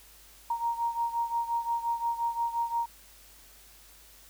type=beating tone pair; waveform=sine; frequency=932.3 / 938 Hz; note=A#5 / A#5; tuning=0 / +11 cents; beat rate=5.7 Hz; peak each=-29 / -33 dBFS; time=0.5-2.86 s; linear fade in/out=5 ms; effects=added 50 Hz sine -59 dBFS peak until 4.29 s + white hiss -55 dBFS RMS until 4.29 s